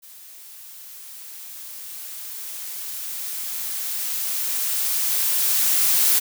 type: noise with level ramp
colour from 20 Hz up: blue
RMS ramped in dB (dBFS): -44 to -17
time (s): 0.02-6.2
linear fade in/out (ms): 20
effects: none